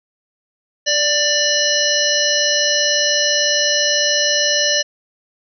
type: harmonic tone with a mistuned harmonic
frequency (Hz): 587.3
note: D5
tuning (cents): 0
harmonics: 1 / 3 / 5 / 7 / 9 / 10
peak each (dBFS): -21 / -21 / -21 / -21 / -21 / -21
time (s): 0.86-4.83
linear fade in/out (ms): 20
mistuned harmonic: 3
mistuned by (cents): +18
effects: none